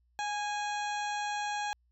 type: harmonic tone with a mistuned harmonic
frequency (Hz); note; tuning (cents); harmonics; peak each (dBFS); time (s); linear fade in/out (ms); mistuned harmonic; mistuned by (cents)
830.6; G#5; 0; 1 / 2 / 3 / 4 / 5 / 7 / 8 / 9; -33 / -39 / -43 / -45 / -47 / -50 / -51 / -52; 0.19-1.73; 0; 2; -19
effects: added 60 Hz sine -67 dBFS peak until 1.91 s